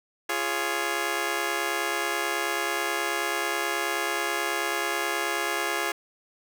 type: chord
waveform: 10% pulse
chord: Db major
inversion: first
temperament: just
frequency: 346.5 / 415.8 / 554.4 Hz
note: F4 / Ab4 / Db5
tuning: -14 / +2 / 0 cents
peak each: -22 / -22 / -25 dBFS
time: 0.29-5.92 s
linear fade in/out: 5 ms
effects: none